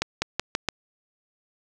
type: accelerating click train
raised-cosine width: 0.2 ms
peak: -6 dBFS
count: 5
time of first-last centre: 0.02-0.687 s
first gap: 200 ms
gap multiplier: 0.88
effects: none

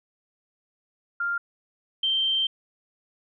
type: tone pair in turn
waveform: sine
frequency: 1396.9 / 3136 Hz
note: F6 / G7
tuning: 0 / 0 cents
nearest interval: octave + major second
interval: 1400 cents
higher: second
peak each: -24 / -21 dBFS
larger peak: second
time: 1.2-1.38 / 2.03-2.47 s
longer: second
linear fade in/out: 5 ms
effects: none

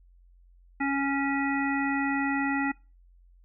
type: harmonic tone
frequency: 277.2 Hz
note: C#4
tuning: in tune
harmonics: 1 / 3 / 5 / 7 / 9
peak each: -27 / -32 / -35 / -32 / -39 dBFS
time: 0.8-2.72 s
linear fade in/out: 10 ms
effects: noise-tail reverb RT60 0.3 s tail -23 dB re dry + added 44 Hz sine -54 dBFS peak until 3.44 s

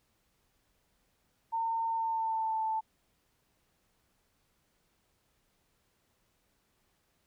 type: tone with pitch glide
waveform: sine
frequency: 909 to 881.6 Hz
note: A#5 to A5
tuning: -44 to +3 cents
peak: -29 dBFS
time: 1.52-2.81 s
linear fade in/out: 20 ms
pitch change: -53 cents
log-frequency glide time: 1.88-2.61 s
effects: pink hiss -74 dBFS RMS until 7.26 s

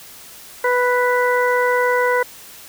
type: harmonic tone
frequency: 493.9 Hz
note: B4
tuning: in tune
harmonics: 1 / 2 / 3 / 4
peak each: -17 / -20 / -22 / -23 dBFS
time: 0.64-2.23 s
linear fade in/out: 5 ms
effects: white hiss -40 dBFS RMS until 2.68 s

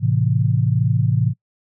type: chord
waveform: sine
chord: A minor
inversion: none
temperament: just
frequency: 110 / 132 / 165 Hz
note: A2 / C3 / E3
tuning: 0 / +16 / +2 cents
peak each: -18 / -18 / -22 dBFS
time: 0-1.34 s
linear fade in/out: 50 ms
effects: noise-tail reverb RT60 0.1 s tail -23 dB re dry

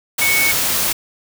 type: tone in noise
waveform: sine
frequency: 2217 Hz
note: C#7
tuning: in tune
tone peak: -15 dBFS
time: 0.21-0.52 s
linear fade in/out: 10 ms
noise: white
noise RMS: -18 dBFS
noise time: 0.18-0.93 s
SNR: 0 dB
effects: none

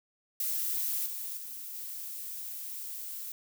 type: noise with level steps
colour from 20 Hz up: violet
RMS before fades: -32 / -38 / -42 / -40 dBFS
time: 0.4-3.32 s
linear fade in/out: 2 ms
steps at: 1.06 / 1.37 / 1.74 s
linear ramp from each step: 2 ms
effects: none

